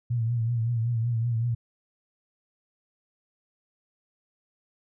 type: tone with vibrato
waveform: sine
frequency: 116.54 Hz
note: A#2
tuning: in tune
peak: -23 dBFS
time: 0.1-1.55 s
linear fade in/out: 10 ms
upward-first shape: triangle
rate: 5.3 Hz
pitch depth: 81 cents each way
effects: none